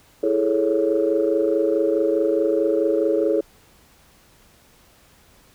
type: chord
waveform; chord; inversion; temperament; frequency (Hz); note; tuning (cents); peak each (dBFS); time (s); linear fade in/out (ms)
sine; A major seventh; second; equal; 329.6 / 415.3 / 440 / 554.4; E4 / G#4 / A4 / C#5; 0 / 0 / 0 / 0; -22; 0.23-3.41; 5
effects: tanh soft clip ceiling -8 dBFS + pink hiss -54 dBFS RMS until 5.54 s